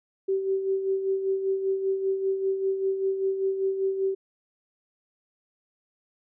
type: tone with tremolo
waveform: sine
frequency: 385.9 Hz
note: G4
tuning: 27 cents flat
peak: -21 dBFS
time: 0.28-4.15 s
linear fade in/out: 10 ms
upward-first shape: sine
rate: 5.1 Hz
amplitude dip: 55%
effects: none